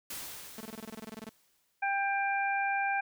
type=noise with exponential decay; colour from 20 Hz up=white; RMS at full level=-39 dBFS; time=0.1-1.9 s; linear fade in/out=5 ms; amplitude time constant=390 ms
type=tone bursts; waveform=sawtooth; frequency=220 Hz; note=A3; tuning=in tune; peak=-36 dBFS; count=15; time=0.58-1.292 s; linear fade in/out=2 ms; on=26 ms; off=23 ms
type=harmonic tone; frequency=793 Hz; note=G5; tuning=20 cents sharp; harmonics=1 / 2 / 3; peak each=-30 / -33 / -35 dBFS; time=1.82-3.01 s; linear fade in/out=10 ms
effects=none